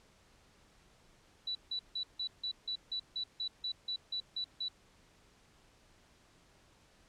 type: tone bursts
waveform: sine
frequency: 3951 Hz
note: B7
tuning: in tune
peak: -34 dBFS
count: 14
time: 1.47-4.684 s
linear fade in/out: 5 ms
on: 81 ms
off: 160 ms
effects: pink hiss -65 dBFS RMS until 7.08 s + low-pass 8000 Hz 12 dB/octave